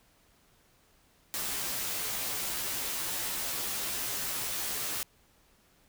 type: noise with comb filter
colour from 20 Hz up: white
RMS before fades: -34 dBFS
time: 1.34-5.03 s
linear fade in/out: 0 ms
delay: 13 ms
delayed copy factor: -0.85
effects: pink hiss -65 dBFS RMS until 5.88 s